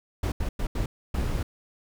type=noise bursts at uneven times; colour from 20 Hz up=brown; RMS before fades=-27 dBFS; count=5; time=0.23-0.32 / 0.4-0.49 / 0.59-0.67 / 0.75-0.86 / 1.14-1.43 s; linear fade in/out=5 ms; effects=none